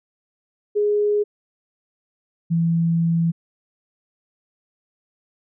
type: tone pair in turn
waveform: sine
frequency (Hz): 415.3 / 166.78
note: G#4 / E3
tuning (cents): 0 / +21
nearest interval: octave + major third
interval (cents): 1579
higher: first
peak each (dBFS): -16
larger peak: neither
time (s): 0.75-1.24 / 2.5-3.32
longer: second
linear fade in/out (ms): 20
effects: none